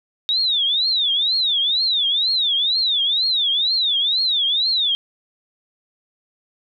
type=tone with vibrato; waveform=sine; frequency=3700 Hz; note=A#7; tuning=14 cents flat; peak=-16 dBFS; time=0.29-4.95 s; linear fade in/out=0 ms; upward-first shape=triangle; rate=2.1 Hz; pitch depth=270 cents each way; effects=none